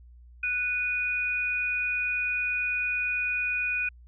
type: tone pair together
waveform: sine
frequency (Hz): 1480 / 2469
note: F#6 / D#7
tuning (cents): 0 / -14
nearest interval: major sixth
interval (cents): 886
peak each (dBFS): -33 / -26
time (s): 0.43-3.89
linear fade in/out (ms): 5
effects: added 60 Hz sine -48 dBFS peak until 4.07 s